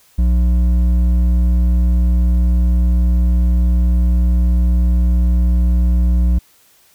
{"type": "tone with hard clipping", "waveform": "sine", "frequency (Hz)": 60, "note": "B1", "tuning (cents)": -49, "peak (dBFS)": -12, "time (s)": [0.18, 6.39], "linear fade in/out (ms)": 10, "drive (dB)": 7, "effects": ["white hiss -52 dBFS RMS until 6.94 s"]}